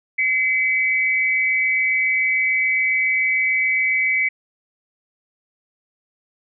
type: tone pair together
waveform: sine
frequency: 2050 / 2277 Hz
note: C7 / C#7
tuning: -36 / +46 cents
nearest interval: major second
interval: 182 cents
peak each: -19 dBFS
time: 0.18-4.29 s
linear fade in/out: 10 ms
effects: none